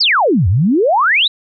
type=exponential two-way sweep; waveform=sine; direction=down then up; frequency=5500 to 82.41 to 4052 Hz; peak=-9 dBFS; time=0-1.28 s; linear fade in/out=10 ms; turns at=0.48 s; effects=none